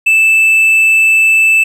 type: tone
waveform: triangle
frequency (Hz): 2637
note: E7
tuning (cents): 0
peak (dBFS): -4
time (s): 0.06-1.64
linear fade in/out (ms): 10
effects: none